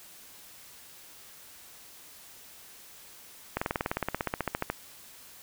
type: slowing click train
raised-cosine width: 0.5 ms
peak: -13 dBFS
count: 20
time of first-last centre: 3.57-4.7 s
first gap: 45 ms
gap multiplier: 1.03
effects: white hiss -51 dBFS RMS until 5.42 s